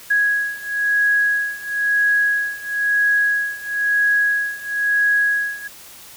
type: beating tone pair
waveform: sine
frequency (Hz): 1661.2 / 1662.2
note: G#6 / G#6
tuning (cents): 0 / +1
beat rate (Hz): 1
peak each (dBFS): -18 / -20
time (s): 0.1-5.68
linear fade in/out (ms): 10
effects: white hiss -41 dBFS RMS until 6.16 s